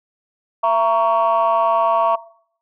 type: chord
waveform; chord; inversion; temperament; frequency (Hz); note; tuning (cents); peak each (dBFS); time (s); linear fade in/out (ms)
sine; A# diminished; second; just; 671.3 / 932.3 / 1118.8; E5 / A#5 / C#6; +31 / 0 / +16; -17; 0.63-2.16; 10
effects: noise-tail reverb RT60 0.6 s tail -19 dB re dry + tanh soft clip ceiling -8 dBFS